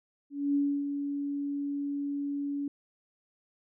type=tone with ADSR envelope; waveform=sine; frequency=284.1 Hz; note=C#4; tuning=43 cents sharp; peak=-23 dBFS; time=0.3-2.68 s; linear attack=250 ms; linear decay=290 ms; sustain=-7 dB; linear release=3 ms; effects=none